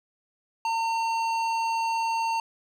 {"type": "tone with hard clipping", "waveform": "sine", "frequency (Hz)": 909, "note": "A#5", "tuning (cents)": -44, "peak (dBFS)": -26, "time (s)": [0.65, 2.4], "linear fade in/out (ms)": 2, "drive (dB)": 12, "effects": []}